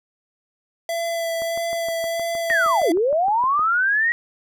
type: tone with vibrato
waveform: square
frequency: 669 Hz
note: E5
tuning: 25 cents sharp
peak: -23 dBFS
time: 0.89-2.92 s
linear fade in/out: 2 ms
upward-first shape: sine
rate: 1.6 Hz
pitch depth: 15 cents each way
type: click train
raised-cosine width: 1 ms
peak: -23 dBFS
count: 15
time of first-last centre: 1.42-3.594 s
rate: 6.44 Hz
type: linear two-way sweep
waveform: sine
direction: down then up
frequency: 1916 to 305.1 to 1916 Hz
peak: -16 dBFS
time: 2.5-4.12 s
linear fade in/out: 0 ms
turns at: 2.91 s
effects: none